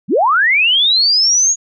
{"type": "linear sweep", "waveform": "sine", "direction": "up", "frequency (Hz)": [141.4, 6760], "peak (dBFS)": -9, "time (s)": [0.08, 1.56], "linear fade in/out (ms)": 50, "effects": []}